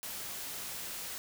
white noise, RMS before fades -41 dBFS, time 0.03-1.18 s, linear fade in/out 0 ms, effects none

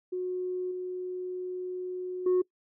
sine tone with level steps, 365.1 Hz, F#4, 23 cents flat, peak -29 / -32 / -19 dBFS, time 0.12-2.42 s, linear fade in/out 10 ms, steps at 0.71 / 2.26 s, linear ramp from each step 5 ms, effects noise-tail reverb RT60 0.1 s tail -23 dB re dry + tanh soft clip ceiling -20 dBFS

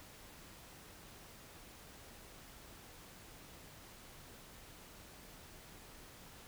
silence, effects pink hiss -56 dBFS RMS until 6.47 s

